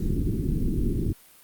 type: low-pass noise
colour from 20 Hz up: pink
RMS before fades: -25 dBFS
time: 0-1.13 s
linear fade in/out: 5 ms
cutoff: 370 Hz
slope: 48 dB/octave
effects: white hiss -53 dBFS RMS until 1.43 s + Opus 48 kbps